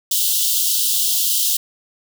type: high-pass noise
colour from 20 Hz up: white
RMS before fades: -18 dBFS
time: 0.11-1.57 s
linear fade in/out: 5 ms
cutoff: 2900 Hz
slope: 96 dB/octave
effects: none